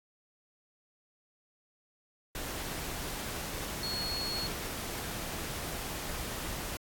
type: tone in noise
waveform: sine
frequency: 4333 Hz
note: C#8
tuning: 40 cents flat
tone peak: -34 dBFS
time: 3.83-4.47 s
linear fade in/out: 2 ms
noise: pink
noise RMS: -38 dBFS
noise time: 2.35-6.77 s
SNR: +1 dB
effects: AAC 64 kbps